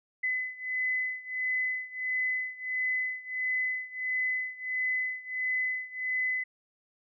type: beating tone pair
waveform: sine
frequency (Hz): 2017 / 2018.5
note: B6 / B6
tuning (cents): +36 / +37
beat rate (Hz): 1.5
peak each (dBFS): -31 / -33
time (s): 0.23-6.44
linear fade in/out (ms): 10
effects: none